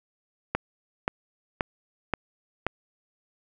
click train, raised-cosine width 0.5 ms, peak -9 dBFS, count 5, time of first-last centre 0.55-2.666 s, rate 1.89 Hz, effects none

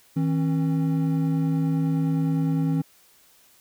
triangle tone pair together, 160.07 / 270 Hz, D#3 / C#4, +49 / -45 cents, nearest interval major sixth, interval 906 cents, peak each -20 / -23 dBFS, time 0.16-2.82 s, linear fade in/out 10 ms, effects white hiss -57 dBFS RMS until 3.6 s

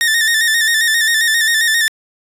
sawtooth tone with vibrato, 1809 Hz, A6, 48 cents sharp, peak -8 dBFS, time 0.01-1.88 s, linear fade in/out 0 ms, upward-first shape square, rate 7.5 Hz, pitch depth 46 cents each way, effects resampled to 32000 Hz

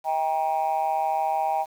sine tone with amplitude modulation, 792 Hz, G5, 18 cents sharp, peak -16 dBFS, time 0.04-1.66 s, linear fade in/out 50 ms, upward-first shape sine, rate 154 Hz, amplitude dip 100%, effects tanh soft clip ceiling -16 dBFS + 8-bit

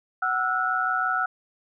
sine tone cluster, 748 / 1325 / 1451 Hz, F#5 / E6 / F#6, +19 / +9 / -34 cents, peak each -29 / -25 / -26 dBFS, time 0.22-1.26 s, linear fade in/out 5 ms, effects none

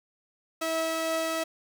sawtooth tone pair together, 323.2 / 649.2 Hz, E4 / E5, -34 / -27 cents, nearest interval octave, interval 1207 cents, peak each -30 / -24 dBFS, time 0.61-1.44 s, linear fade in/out 10 ms, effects none

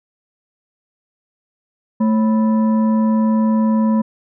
sine tone with frequency modulation, 220 Hz, A3, in tune, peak -12 dBFS, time 2-4.02 s, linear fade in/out 10 ms, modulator 766 Hz, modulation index 0.41, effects none

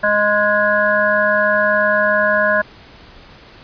harmonic tone, 207.7 Hz, G#3, in tune, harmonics 1 / 3 / 5 / 7 / 8, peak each -27 / -16 / -21 / -19 / -17 dBFS, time 0.03-2.62 s, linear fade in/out 10 ms, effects pink hiss -42 dBFS RMS until 3.63 s + resampled to 11025 Hz

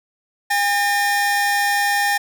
45% pulse tone pair together, 811 / 1816.8 Hz, G#5 / A#6, -41 / -45 cents, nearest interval octave + major second, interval 1396 cents, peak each -19 dBFS, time 0.5-2.18 s, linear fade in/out 10 ms, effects none

